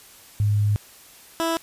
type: tone pair in turn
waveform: sine / 15% pulse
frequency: 103.83 / 329.6 Hz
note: G#2 / E4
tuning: 0 / 0 cents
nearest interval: octave + minor sixth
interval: 2000 cents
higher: second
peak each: -17 / -15 dBFS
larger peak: second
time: 0.4-0.76 / 1.4-1.57 s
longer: first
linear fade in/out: 0 ms
effects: white hiss -48 dBFS RMS until 1.62 s + resampled to 32000 Hz